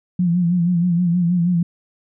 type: tone with vibrato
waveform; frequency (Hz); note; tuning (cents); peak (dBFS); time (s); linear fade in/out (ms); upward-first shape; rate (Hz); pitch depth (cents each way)
sine; 174.61; F3; 0; -14; 0.19-1.63; 5; sine; 6.3; 65
effects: none